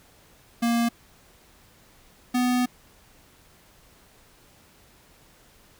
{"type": "tone pair in turn", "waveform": "square", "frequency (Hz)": [234.3, 248.4], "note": ["A#3", "B3"], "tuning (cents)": [9, 10], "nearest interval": "minor second", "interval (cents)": 101, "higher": "second", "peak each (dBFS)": -21, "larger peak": "neither", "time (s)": [[0.62, 0.89], [2.34, 2.66]], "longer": "second", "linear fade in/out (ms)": 10, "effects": ["pink hiss -56 dBFS RMS until 5.79 s"]}